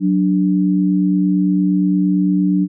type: tone pair together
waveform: sine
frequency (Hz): 185 / 293.7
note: F#3 / D4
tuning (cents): 0 / 0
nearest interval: minor sixth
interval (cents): 800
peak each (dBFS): -14 / -16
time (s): 0-2.68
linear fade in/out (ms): 50
effects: none

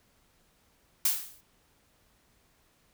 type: noise with exponential decay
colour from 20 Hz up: blue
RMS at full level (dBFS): -22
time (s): 1.05-1.41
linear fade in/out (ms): 5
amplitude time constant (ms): 78
effects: pink hiss -67 dBFS RMS until 2.93 s

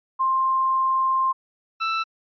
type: tone pair in turn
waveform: sine / sawtooth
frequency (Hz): 1054 / 1324.9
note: C6 / E6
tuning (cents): +12 / +8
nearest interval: major third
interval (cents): 396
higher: second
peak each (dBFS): -18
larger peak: neither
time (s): 0.19-1.33 / 1.8-2.04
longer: first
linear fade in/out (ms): 20
effects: resampled to 11025 Hz

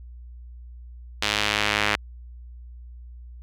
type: tone with band-pass filter sweep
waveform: sawtooth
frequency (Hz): 104.7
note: G#2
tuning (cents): +15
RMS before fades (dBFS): -24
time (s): 1.22-1.96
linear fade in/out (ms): 5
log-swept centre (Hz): 3400 to 2200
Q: 1.3
effects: added 60 Hz sine -39 dBFS peak until 3.42 s

